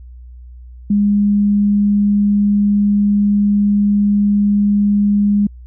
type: tone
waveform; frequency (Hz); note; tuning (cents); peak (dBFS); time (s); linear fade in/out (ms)
sine; 204.4; G#3; -27; -10; 0.9-5.47; 5
effects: added 61 Hz sine -33 dBFS peak until 5.66 s